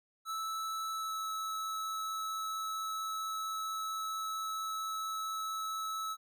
square tone with pitch glide, 1312 to 1302.2 Hz, E6 to E6, -9 to -22 cents, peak -36 dBFS, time 0.25-6.17 s, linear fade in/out 50 ms, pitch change -13 cents, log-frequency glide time 0.9-1.21 s, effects none

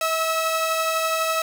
sawtooth tone pair together, 644 / 1300 Hz, E5 / E6, -41 / -24 cents, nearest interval octave, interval 1217 cents, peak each -20 dBFS, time 0.01-1.42 s, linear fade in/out 2 ms, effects 9-bit

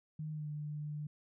sine tone with pitch glide, 154.4 to 149.4 Hz, D#3 to D3, -13 to +30 cents, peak -38 dBFS, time 0.19-1.07 s, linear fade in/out 5 ms, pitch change -57 cents, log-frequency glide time 0.32-0.47 s, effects none

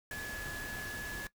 sine tone in noise, 1700 Hz, G#6, 40 cents sharp, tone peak -39 dBFS, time 0.11-1.27 s, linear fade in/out 2 ms, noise pink, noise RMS -44 dBFS, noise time 0.11-1.27 s, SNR +2 dB, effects noise-tail reverb RT60 0.1 s tail -18 dB re dry

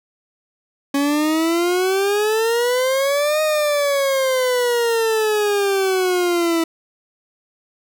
40% pulse exponential two-way sweep, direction up then down, 277.2 to 622.3 to 327.3 Hz, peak -15 dBFS, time 0.94-6.64 s, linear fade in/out 5 ms, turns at 3.42 s, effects none

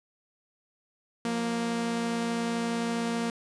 sawtooth tone pair together, 177.77 / 233.1 Hz, F3 / A#3, +31 / 0 cents, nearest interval perfect fourth, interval 469 cents, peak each -33 / -24 dBFS, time 1.25-3.3 s, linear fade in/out 2 ms, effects resampled to 22050 Hz

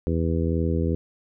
harmonic tone, 82.41 Hz, E2, in tune, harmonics 1 / 2 / 3 / 4 / 5 / 6, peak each -24 / -27 / -29 / -30 / -31 / -32 dBFS, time 0.07-0.95 s, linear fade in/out 0 ms, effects none

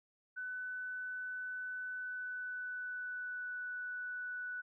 sine tone with pitch glide, 1500 to 1483.6 Hz, F#6 to F#6, +23 to +4 cents, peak -39 dBFS, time 0.36-4.62 s, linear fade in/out 20 ms, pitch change -19 cents, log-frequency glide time 1.97-3.57 s, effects none

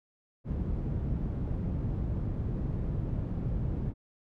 white low-pass noise, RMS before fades -32 dBFS, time 0.44-3.94 s, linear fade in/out 50 ms, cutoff 140 Hz, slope 12 dB/octave, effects none

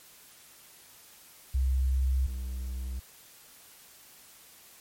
sine / triangle tone pair in turn, 65.41 / 63.4 Hz, C2 / B1, 0 / +46 cents, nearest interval minor second, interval 54 cents, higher first, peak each -23 / -30 dBFS, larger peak first, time 1.54-2.27 / 2.27-3 s, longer neither, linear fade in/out 10 ms, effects white hiss -54 dBFS RMS until 4.8 s + MP3 64 kbps

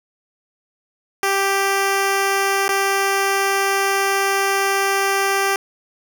10% pulse tone with dropouts, 392.6 Hz, G4, 3 cents sharp, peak -8 dBFS, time 1.23-5.56 s, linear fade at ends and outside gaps 1 ms, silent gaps 2.681-2.691 s, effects none

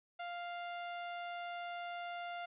sawtooth tone, 698.5 Hz, F5, in tune, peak -37 dBFS, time 0.19-2.46 s, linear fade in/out 10 ms, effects resampled to 8000 Hz + 13-bit

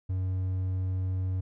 triangle tone, 93.2 Hz, F#2, 13 cents sharp, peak -25 dBFS, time 0.09-1.41 s, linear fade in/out 10 ms, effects none

